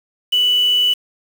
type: tone with quantisation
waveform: sine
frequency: 2968 Hz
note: F#7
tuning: 5 cents sharp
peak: -12 dBFS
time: 0.32-0.94 s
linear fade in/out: 10 ms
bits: 5
effects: none